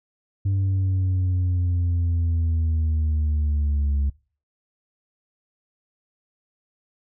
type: linear sweep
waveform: sine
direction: down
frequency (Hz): 98 to 69.5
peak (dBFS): -16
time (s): 0.45-4.1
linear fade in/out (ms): 10
effects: noise-tail reverb RT60 0.4 s tail -24 dB re dry + tanh soft clip ceiling -18 dBFS